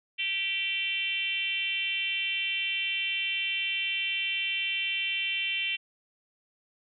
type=tone with frequency modulation; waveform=sine; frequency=2720 Hz; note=F7; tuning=46 cents flat; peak=-27 dBFS; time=0.18-5.77 s; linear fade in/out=20 ms; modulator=384 Hz; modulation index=1.3; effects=none